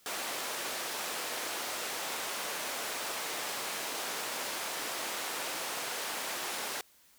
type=band-pass noise; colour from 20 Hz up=pink; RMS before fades=-37 dBFS; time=0.06-6.81 s; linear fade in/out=0 ms; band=510 to 15000 Hz; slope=12 dB/octave; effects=white hiss -63 dBFS RMS until 7.18 s